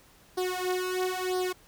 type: tone with flanger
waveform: sawtooth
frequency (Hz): 367.4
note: F#4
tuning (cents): -12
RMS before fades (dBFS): -30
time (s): 0.37-1.53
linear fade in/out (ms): 10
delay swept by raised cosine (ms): 0.2 to 3.5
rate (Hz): 1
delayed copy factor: +0.95
effects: pink hiss -58 dBFS RMS until 1.67 s